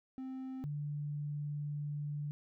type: tone pair in turn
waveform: triangle / sine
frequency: 261.6 / 146.82 Hz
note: C4 / D3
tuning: 0 / 0 cents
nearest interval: minor seventh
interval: 1000 cents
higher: first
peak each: -38 / -36 dBFS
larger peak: second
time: 0.18-0.64 / 0.64-2.31 s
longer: second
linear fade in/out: 0 ms
effects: none